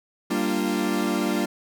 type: chord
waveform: 40% pulse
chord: G minor seventh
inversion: none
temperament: equal with one note detuned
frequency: 196 / 233.1 / 293.7 / 346.2 Hz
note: G3 / Bb3 / D4 / F4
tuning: 0 / 0 / 0 / -15 cents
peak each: -27 dBFS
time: 0.3-1.46 s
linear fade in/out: 10 ms
effects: none